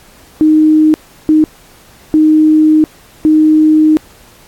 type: tone bursts at uneven times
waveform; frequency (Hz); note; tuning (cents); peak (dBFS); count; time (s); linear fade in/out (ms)
sine; 310; D#4; -6; -4; 4; 0.41-0.94 / 1.29-1.44 / 2.14-2.84 / 3.25-3.97; 0
effects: pink hiss -42 dBFS RMS until 4.47 s + AAC 64 kbps

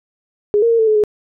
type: tone with pitch steps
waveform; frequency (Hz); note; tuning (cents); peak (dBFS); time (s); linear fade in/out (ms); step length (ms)
sine; 414.5 / 464 / 460.3 / 443.4 / 430.2 / 421.1; G#4 / A#4 / A#4 / A4 / A4 / G#4; -3 / -8 / -22 / +13 / -39 / +24; -10; 0.54-1.038; 0; 83
effects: none

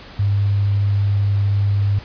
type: tone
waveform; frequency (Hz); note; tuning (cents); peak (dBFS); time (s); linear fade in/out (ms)
sine; 100.6; G2; +45; -14; 0.19-1.99; 5
effects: pink hiss -39 dBFS RMS until 2.04 s + resampled to 11025 Hz

